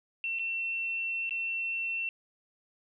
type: tone with dropouts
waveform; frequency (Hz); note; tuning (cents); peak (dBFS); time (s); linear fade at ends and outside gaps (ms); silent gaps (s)
sine; 2702; E7; +42; -30; 0.24-2.09; 1; 0.388-0.394 / 1.294-1.308
effects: none